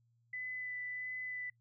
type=tone with vibrato; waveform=sine; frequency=2000 Hz; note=B6; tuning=21 cents sharp; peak=-39 dBFS; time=0.33-1.5 s; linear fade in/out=5 ms; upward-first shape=sine; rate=1.5 Hz; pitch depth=11 cents each way; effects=noise-tail reverb RT60 0.1 s tail -25 dB re dry + added 117 Hz sine -70 dBFS peak until 1.6 s